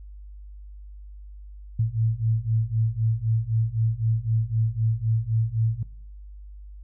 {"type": "beating tone pair", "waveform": "sine", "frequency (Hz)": [110, 113.9], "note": ["A2", "A#2"], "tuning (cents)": [0, -40], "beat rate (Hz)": 3.9, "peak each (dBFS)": -24, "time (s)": [1.79, 5.83], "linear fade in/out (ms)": 5, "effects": ["noise-tail reverb RT60 0.6 s tail -19 dB re dry", "added 50 Hz sine -39 dBFS peak until 6.83 s"]}